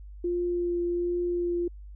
sine tone with vibrato, 349.2 Hz, F4, in tune, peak -25 dBFS, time 0.24-1.68 s, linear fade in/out 5 ms, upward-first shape triangle, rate 1.3 Hz, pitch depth 12 cents each way, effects added 50 Hz sine -41 dBFS peak until 1.95 s

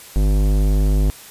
sine tone with tanh clipping, 50.3 Hz, G1, 45 cents sharp, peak -15 dBFS, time 0.16-1.1 s, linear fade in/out 0 ms, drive 18 dB, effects white hiss -40 dBFS RMS until 1.3 s + resampled to 32000 Hz

